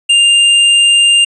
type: tone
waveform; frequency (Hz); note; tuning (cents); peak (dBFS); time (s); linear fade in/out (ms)
square; 2800; F7; +4; -6; 0.09-1.25; 10
effects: resampled to 24000 Hz